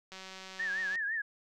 click train, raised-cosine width 0.2 ms, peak -29 dBFS, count 159, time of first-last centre 0.12-0.956 s, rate 189 Hz
sine tone with vibrato, 1737 Hz, A6, 23 cents flat, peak -31 dBFS, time 0.59-1.22 s, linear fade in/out 10 ms, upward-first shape triangle, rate 5.9 Hz, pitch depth 140 cents each way
effects none

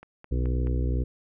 click train, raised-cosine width 0.5 ms, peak -30 dBFS, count 4, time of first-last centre 0.03-0.671 s, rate 4.68 Hz
harmonic tone, 62 Hz, B1, 7 cents sharp, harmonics 1 / 2 / 4 / 5 / 6 / 7 / 8, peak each -24 / -30 / -36 / -38 / -40 / -41 / -42 dBFS, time 0.31-1.04 s, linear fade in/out 10 ms
effects none

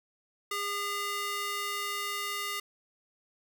square tone with high-pass filter sweep, 406.1 Hz, G#4, 39 cents flat, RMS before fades -34 dBFS, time 0.51-2.6 s, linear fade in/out 5 ms, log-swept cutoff 1000 to 1500 Hz, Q 0.91, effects none

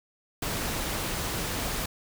pink noise, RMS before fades -31 dBFS, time 0.42-1.86 s, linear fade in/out 5 ms, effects none

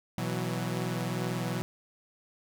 sawtooth chord, B suspended fourth, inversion none, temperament equal with one note detuned, 122.55 / 164.81 / 185 Hz, B2 / E3 / F#3, -13 / 0 / 0 cents, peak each -30 / -31 / -31 dBFS, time 0.18-1.62 s, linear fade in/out 0 ms, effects none

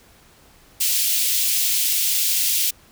white high-pass noise, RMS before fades -20 dBFS, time 0.8-2.71 s, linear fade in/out 10 ms, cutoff 2600 Hz, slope 24 dB/octave, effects pink hiss -52 dBFS RMS until 2.91 s

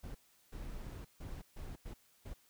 brown noise bursts at uneven times, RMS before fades -45 dBFS, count 6, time 0.03-0.15 / 0.52-1.05 / 1.2-1.42 / 1.56-1.76 / 1.85-1.94 / 2.25-2.34 s, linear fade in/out 10 ms, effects white hiss -69 dBFS RMS until 2.49 s

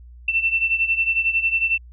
sine beating tone pair, 2680 / 2691 Hz, E7 / E7, +28 / +35 cents, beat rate 11 Hz, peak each -19 / -23 dBFS, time 0.28-1.78 s, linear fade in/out 5 ms, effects added 60 Hz sine -40 dBFS peak until 1.92 s

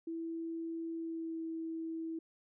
sine tone with pitch glide, 329.6 to 325.6 Hz, E4 to E4, 0 to -21 cents, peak -37 dBFS, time 0.07-2.19 s, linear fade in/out 5 ms, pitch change -21 cents, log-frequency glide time 0.94-1.42 s, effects none

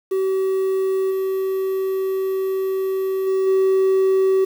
triangle tone with level steps, 381.9 Hz, G4, 45 cents flat, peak -15 / -17 / -14 / -11 dBFS, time 0.11-4.45 s, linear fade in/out 10 ms, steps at 1.1 / 3.26 / 3.46 s, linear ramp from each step 20 ms, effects tanh soft clip ceiling -7 dBFS + 7-bit

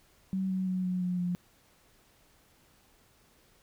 sine tone with pitch steps, 190 / 187.38 / 184.8 / 182.26 / 179.75 / 177.28 Hz, F#3 / F#3 / F#3 / F#3 / F#3 / F3, +46 / +22 / -2 / -26 / -50 / +26 cents, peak -28 dBFS, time 0.33-1.35 s, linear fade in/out 0 ms, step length 170 ms, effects pink hiss -64 dBFS RMS until 3.62 s

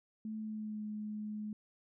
sine tone with pitch glide, 217.6 to 212 Hz, A3 to G#3, -19 to +36 cents, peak -38 dBFS, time 0.25-1.53 s, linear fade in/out 2 ms, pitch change -45 cents, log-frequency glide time 0.37-0.84 s, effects none

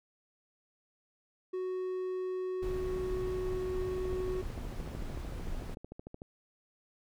triangle tone, 370 Hz, F#4, in tune, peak -31 dBFS, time 1.53-4.42 s, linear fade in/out 10 ms
brown noise, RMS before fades -39 dBFS, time 2.62-5.75 s, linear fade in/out 10 ms
click train, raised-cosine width 2 ms, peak -31 dBFS, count 31, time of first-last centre 3.98-6.219 s, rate 13.4 Hz
effects none

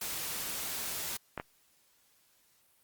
white noise, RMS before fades -37 dBFS, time 0.01-1.17 s, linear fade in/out 5 ms
clicks, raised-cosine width 0.5 ms, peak -21 dBFS, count 2, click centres 1.377 / 1.399 s
effects white hiss -68 dBFS RMS until 2.83 s + Opus 48 kbps

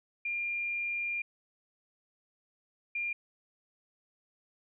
sine tone bursts at uneven times, 2400 Hz, D7, 37 cents sharp, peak -31 dBFS, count 2, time 0.25-1.22 / 2.95-3.13 s, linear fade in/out 5 ms, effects none

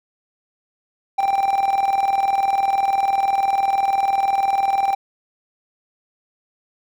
triangle tone with tremolo, 787 Hz, G5, 7 cents sharp, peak -12 dBFS, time 1.18-4.95 s, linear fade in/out 10 ms, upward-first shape square, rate 20 Hz, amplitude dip 60%, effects none

